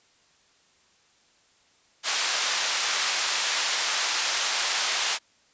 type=band-pass noise; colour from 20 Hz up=white; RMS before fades=-26 dBFS; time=2.03-5.19 s; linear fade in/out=50 ms; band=790 to 6300 Hz; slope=12 dB/octave; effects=white hiss -62 dBFS RMS until 5.53 s + resampled to 16000 Hz